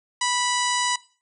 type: harmonic tone with a mistuned harmonic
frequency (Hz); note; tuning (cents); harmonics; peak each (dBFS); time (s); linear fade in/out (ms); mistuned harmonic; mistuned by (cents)
984; B5; -7; 1 / 2 / 3 / 4 / 5 / 6 / 7 / 8 / 9; -25 / -28 / -30 / -31 / -32 / -33 / -33 / -34 / -35; 0.21-0.96; 5; 8; +25
effects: noise-tail reverb RT60 0.4 s tail -19 dB re dry